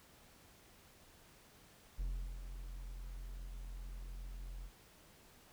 triangle tone with ADSR envelope, 43.65 Hz, F1, in tune, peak -33 dBFS, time 1.98-4.72 s, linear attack 20 ms, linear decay 350 ms, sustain -9 dB, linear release 79 ms, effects pink hiss -63 dBFS RMS until 5.52 s

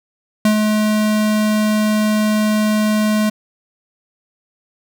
square tone with ADSR envelope, 213.5 Hz, G#3, 48 cents sharp, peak -10 dBFS, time 0.45-3.3 s, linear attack 3 ms, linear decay 91 ms, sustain -4 dB, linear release 11 ms, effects none

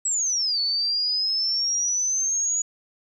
sine exponential two-way sweep, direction down then up, 7902 to 4435 to 6860 Hz, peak -21 dBFS, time 0.05-2.62 s, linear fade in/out 5 ms, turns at 0.6 s, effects 10-bit

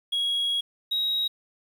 triangle tone pair in turn, 3313 / 3809 Hz, G#7 / A#7, -5 / +37 cents, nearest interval major second, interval 242 cents, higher second, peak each -21 dBFS, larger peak neither, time 0.12-0.61 / 0.91-1.28 s, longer first, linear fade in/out 10 ms, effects tanh soft clip ceiling -17 dBFS + 9-bit

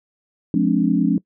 sine chord, D half-diminished seventh, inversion first, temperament just, 176.2 / 211.4 / 264.3 / 293.7 Hz, F3 / Ab3 / C4 / D4, +16 / +31 / +18 / 0 cents, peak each -20 dBFS, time 0.54-1.18 s, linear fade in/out 2 ms, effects noise-tail reverb RT60 0.1 s tail -22 dB re dry

